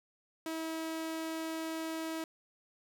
sawtooth tone, 322.5 Hz, E4, 38 cents flat, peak -32 dBFS, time 0.46-2.24 s, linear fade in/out 2 ms, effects 10-bit

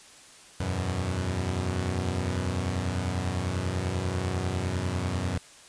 sawtooth chord, E suspended second, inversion none, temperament equal, 82.41 / 92.5 / 123.47 Hz, E2 / F#2 / B2, 0 / 0 / 0 cents, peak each -30 / -25 / -30 dBFS, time 0.6-5.38 s, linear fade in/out 5 ms, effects white hiss -51 dBFS RMS until 5.68 s + resampled to 22050 Hz

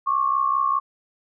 sine tone pair together, 1091 / 1155.9 Hz, C#6 / D6, -28 / -28 cents, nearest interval minor second, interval 100 cents, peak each -20 / -23 dBFS, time 0.06-0.8 s, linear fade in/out 20 ms, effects none

